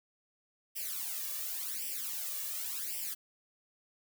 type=noise with flanger; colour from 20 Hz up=blue; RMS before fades=-38 dBFS; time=0.75-3.15 s; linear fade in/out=20 ms; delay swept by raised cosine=0.37 to 1.77 ms; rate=0.9 Hz; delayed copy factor=+0.95; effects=none